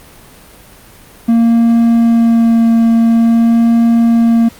triangle tone with vibrato, 230.5 Hz, A#3, 19 cents flat, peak -4 dBFS, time 1.28-4.49 s, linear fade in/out 10 ms, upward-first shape sine, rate 0.48 Hz, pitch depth 11 cents each way, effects pink hiss -39 dBFS RMS until 4.59 s + Opus 32 kbps

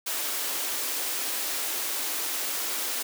white high-pass noise, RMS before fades -30 dBFS, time 0.06-3.03 s, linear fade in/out 10 ms, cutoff 250 Hz, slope 96 dB/octave, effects none

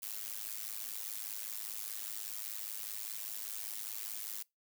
blue noise with amplitude modulation, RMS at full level -38 dBFS, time 0.02-4.43 s, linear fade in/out 10 ms, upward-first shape sine, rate 105 Hz, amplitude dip 95%, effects noise-tail reverb RT60 0.2 s tail -24 dB re dry

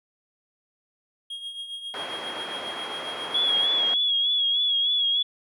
triangle tone with tremolo, 3263 Hz, G#7, 31 cents flat, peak -29 dBFS, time 1.3-3.67 s, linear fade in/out 5 ms, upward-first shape triangle, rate 7.4 Hz, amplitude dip 65%
pink band-pass noise, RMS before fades -36 dBFS, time 1.94-3.94 s, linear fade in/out 0 ms, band 440 to 2200 Hz, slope 12 dB/octave
sine tone with vibrato, 3346 Hz, G#7, 12 cents sharp, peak -20 dBFS, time 3.34-5.23 s, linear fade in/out 10 ms, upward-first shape sine, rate 3.3 Hz, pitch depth 47 cents each way
effects none

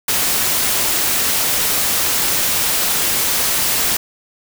white noise, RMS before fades -17 dBFS, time 0.08-3.97 s, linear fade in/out 5 ms, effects none

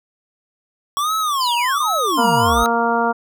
square tone with vibrato, 1108.7 Hz, C#6, in tune, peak -18 dBFS, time 0.97-2.66 s, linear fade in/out 0 ms, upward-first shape sine, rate 1.3 Hz, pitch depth 270 cents each way
sine exponential sweep, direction down, 5190 to 49 Hz, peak -21 dBFS, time 1.4-2.64 s, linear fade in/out 10 ms
harmonic tone, 233.1 Hz, A#3, in tune, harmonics 1 / 2 / 3 / 4 / 5 / 6, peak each -23 / -22 / -21 / -20 / -25 / -23 dBFS, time 2.17-3.13 s, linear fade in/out 20 ms
effects none

